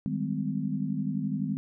sine chord, Ab major seventh, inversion second, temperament equal with one note detuned, 155.56 / 196 / 207.7 / 256.2 Hz, Eb3 / G3 / Ab3 / C4, 0 / 0 / 0 / -36 cents, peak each -33 dBFS, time 0.06-1.57 s, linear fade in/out 0 ms, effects none

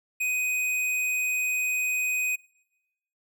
sine tone with tanh clipping, 2500 Hz, D#7, 8 cents sharp, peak -26 dBFS, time 0.2-2.36 s, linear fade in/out 10 ms, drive 17 dB, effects noise-tail reverb RT60 0.9 s tail -22 dB re dry

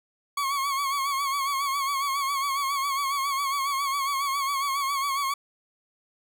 40% pulse tone with vibrato, 1108.7 Hz, C#6, in tune, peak -24 dBFS, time 0.37-5.34 s, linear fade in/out 5 ms, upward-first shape sine, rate 7.3 Hz, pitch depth 61 cents each way, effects none

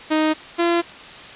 sawtooth tone pair in turn, 311.1 / 341.8 Hz, D#4 / F4, 0 / -37 cents, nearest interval major second, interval 163 cents, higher second, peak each -12 / -12 dBFS, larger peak neither, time 0.1-0.34 / 0.58-0.82 s, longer neither, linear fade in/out 20 ms, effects white hiss -38 dBFS RMS until 1.35 s + resampled to 8000 Hz

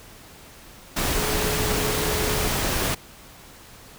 sine tone in noise, 424.9 Hz, G#4, 40 cents sharp, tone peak -29 dBFS, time 1.15-2.48 s, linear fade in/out 10 ms, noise pink, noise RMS -24 dBFS, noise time 0.96-2.95 s, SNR -8 dB, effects pink hiss -46 dBFS RMS until 3.98 s

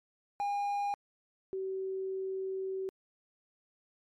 triangle / sine tone pair in turn, 811 / 381.5 Hz, G#5 / G4, -41 / -47 cents, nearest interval octave + minor second, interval 1306 cents, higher first, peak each -28 / -33 dBFS, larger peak first, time 0.4-0.94 / 1.53-2.89 s, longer second, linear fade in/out 0 ms, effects MP3 64 kbps

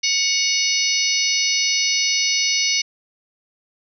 harmonic tone with a mistuned harmonic, 740 Hz, F#5, in tune, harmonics 3 / 4 / 5 / 6 / 7 / 8, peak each -23 / -26 / -28 / -24 / -23 / -23 dBFS, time 0.03-2.82 s, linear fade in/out 10 ms, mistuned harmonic 4, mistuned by -49 cents, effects none

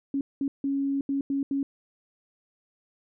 sine tone bursts at uneven times, 276.6 Hz, C#4, 4 cents flat, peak -24 dBFS, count 6, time 0.14-0.21 / 0.41-0.48 / 0.64-1.01 / 1.09-1.21 / 1.3-1.43 / 1.51-1.63 s, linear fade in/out 2 ms, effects none

